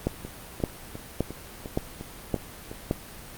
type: two click trains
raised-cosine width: 2 ms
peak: -22 / -10 dBFS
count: 8 / 6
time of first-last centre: 0.25-2.715 / 0.07-2.911 s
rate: 2.84 / 1.76 Hz
effects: pink hiss -43 dBFS RMS until 3.37 s + Opus 32 kbps